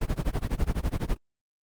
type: noise with tremolo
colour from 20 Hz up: brown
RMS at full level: -24 dBFS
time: 0.01-1.17 s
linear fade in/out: 5 ms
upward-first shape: sine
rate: 12 Hz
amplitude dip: 95%
effects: Opus 24 kbps